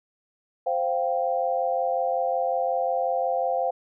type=chord; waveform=sine; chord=C suspended fourth; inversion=none; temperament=equal; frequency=523.3 / 698.5 / 784 Hz; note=C5 / F5 / G5; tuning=0 / 0 / 0 cents; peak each=-26 / -26 / -28 dBFS; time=0.66-3.71 s; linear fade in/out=10 ms; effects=none